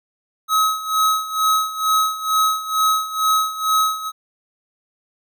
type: tone with tremolo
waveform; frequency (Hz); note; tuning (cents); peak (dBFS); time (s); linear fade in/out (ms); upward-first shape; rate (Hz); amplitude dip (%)
square; 1278; D#6; +46; -14; 0.48-4.12; 50; sine; 2.2; 80
effects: none